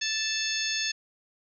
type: harmonic tone with a mistuned harmonic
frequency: 880 Hz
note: A5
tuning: in tune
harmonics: 2 / 3 / 4 / 5 / 6 / 7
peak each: -34 / -34 / -34 / -34 / -34 / -34 dBFS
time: 0.01-0.92 s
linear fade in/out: 10 ms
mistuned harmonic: 7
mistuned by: +89 cents
effects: none